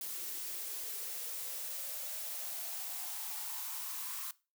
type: noise with high-pass filter sweep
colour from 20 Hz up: blue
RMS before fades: -41 dBFS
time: 0.01-4.31 s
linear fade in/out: 2 ms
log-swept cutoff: 320 to 1100 Hz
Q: 4.6
effects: noise-tail reverb RT60 0.3 s tail -20 dB re dry